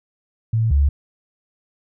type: tone pair in turn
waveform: sine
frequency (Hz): 112.4 / 70.81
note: A2 / C#2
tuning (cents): +37 / +37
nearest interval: minor sixth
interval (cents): 800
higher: first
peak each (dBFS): -15 / -12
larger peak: second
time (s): 0.53-0.71 / 0.71-0.89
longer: neither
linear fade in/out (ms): 5
effects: none